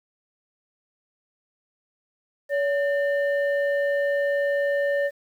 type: tone pair together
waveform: sine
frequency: 567 / 1800 Hz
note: C#5 / A6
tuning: +39 / +39 cents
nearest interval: octave + minor sixth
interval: 2000 cents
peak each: -20 / -27 dBFS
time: 2.49-5.11 s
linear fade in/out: 50 ms
effects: tanh soft clip ceiling -16 dBFS + 9-bit